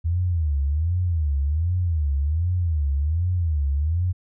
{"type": "tone with vibrato", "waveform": "sine", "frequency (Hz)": 79.3, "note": "D#2", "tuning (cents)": 33, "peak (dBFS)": -19, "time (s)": [0.04, 4.13], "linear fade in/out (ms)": 20, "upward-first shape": "sine", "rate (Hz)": 1.3, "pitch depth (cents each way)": 230, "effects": []}